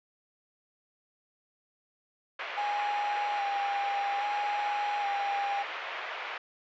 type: band-pass noise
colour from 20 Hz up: white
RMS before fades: -38 dBFS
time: 2.39-6.38 s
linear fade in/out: 5 ms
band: 520 to 2600 Hz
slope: 24 dB/octave
type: tone with vibrato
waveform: triangle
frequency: 814 Hz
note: G#5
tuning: 35 cents flat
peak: -27 dBFS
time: 2.57-5.63 s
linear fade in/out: 10 ms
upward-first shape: square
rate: 0.61 Hz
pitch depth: 21 cents each way
effects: resampled to 16000 Hz